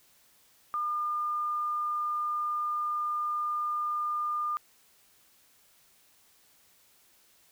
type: tone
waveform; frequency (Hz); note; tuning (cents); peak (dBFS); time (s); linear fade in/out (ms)
sine; 1207; D6; +47; -28; 0.74-4.57; 0
effects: white hiss -63 dBFS RMS until 7.51 s

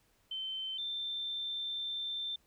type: tone pair in turn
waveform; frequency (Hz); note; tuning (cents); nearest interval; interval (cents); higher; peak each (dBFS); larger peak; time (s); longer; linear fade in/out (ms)
sine; 3086 / 3565; G7 / A7; -28 / +22; major second; 250; second; -36 / -35; second; 0.31-0.78 / 0.78-2.36; second; 5
effects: pink hiss -71 dBFS RMS until 2.46 s

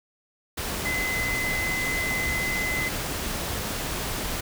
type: tone in noise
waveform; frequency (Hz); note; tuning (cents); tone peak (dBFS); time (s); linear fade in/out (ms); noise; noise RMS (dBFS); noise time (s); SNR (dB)
sine; 2038; C7; -46; -26; 0.85-2.89; 10; pink; -30; 0.57-4.41; +1
effects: none

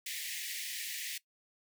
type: high-pass noise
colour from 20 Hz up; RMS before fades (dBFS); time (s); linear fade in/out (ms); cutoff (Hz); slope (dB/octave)
pink; -40; 0.06-1.18; 5; 1800; 96
effects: noise-tail reverb RT60 0.1 s tail -19 dB re dry

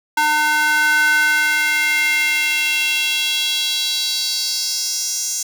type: tone with high-pass filter sweep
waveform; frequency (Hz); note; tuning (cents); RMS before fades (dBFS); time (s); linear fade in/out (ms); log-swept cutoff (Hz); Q
square; 302.2; D4; +50; -18; 0.17-5.43; 5; 1100 to 6400; 3.8
effects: none

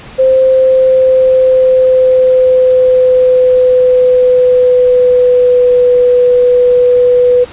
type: tone with pitch glide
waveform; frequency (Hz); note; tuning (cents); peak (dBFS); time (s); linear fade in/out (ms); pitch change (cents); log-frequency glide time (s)
sine; 523.3 to 494.2; C5 to B4; 0 to +1; -4; 0.18-7.45; 20; -99; 0.34-5.89
effects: pink hiss -32 dBFS RMS until 7.52 s + resampled to 8000 Hz

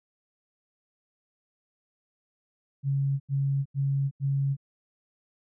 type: tone bursts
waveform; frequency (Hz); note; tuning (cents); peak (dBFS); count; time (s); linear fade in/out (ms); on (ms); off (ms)
sine; 138.2; C#3; -5; -23; 4; 2.83-4.568; 50; 370; 86
effects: none

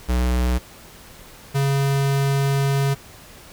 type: tone pair in turn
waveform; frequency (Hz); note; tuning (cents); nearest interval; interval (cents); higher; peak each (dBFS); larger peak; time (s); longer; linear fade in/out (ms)
square; 61.74 / 138.34; B1 / C#3; 0 / -3; octave + major second; 1397; second; -18; neither; 0.08-0.59 / 1.54-2.95; second; 20
effects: pink hiss -44 dBFS RMS until 3.52 s

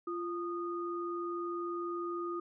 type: tone pair together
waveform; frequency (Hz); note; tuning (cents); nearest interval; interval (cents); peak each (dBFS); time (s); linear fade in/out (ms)
sine; 345.7 / 1232; F4 / D#6; -18 / -17; octave + minor seventh; 2201; -36 / -39; 0.07-2.4; 5
effects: none

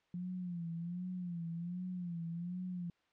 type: tone with vibrato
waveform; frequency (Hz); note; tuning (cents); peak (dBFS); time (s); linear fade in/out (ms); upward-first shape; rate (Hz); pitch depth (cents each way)
sine; 174.61; F3; 0; -38; 0.14-2.9; 2; sine; 1.3; 83
effects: white hiss -75 dBFS RMS until 3.12 s + low-pass 3000 Hz 12 dB/octave

